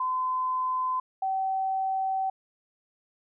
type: tone pair in turn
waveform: sine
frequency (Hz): 1023 / 766.4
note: C6 / G5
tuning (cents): -39 / -39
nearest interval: perfect fourth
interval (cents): 500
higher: first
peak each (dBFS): -25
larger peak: neither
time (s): 0-1 / 1.22-2.3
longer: second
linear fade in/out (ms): 5
effects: none